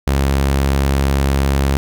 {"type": "tone", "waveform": "sawtooth", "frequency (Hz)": 68.6, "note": "C#2", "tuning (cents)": -17, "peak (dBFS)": -9, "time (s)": [0.07, 1.77], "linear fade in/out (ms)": 0, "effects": []}